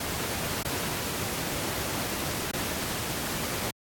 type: noise with dropouts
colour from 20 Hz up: pink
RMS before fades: -31 dBFS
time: 0-3.71 s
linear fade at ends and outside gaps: 5 ms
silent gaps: 0.631-0.648 / 2.515-2.533 s
effects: high-pass 80 Hz 12 dB/octave + AAC 64 kbps